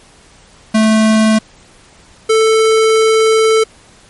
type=tone pair in turn; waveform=square; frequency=218.6 / 441.8 Hz; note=A3 / A4; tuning=-11 / +7 cents; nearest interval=octave; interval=1218 cents; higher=second; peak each=-8 dBFS; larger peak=neither; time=0.74-1.39 / 2.29-3.64 s; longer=second; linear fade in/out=10 ms; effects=pink hiss -44 dBFS RMS until 4.09 s + MP3 48 kbps